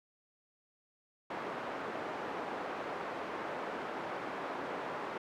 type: band-pass noise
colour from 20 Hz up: pink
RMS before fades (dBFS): -40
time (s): 1.3-5.18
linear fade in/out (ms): 5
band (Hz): 390 to 1400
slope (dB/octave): 12
effects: none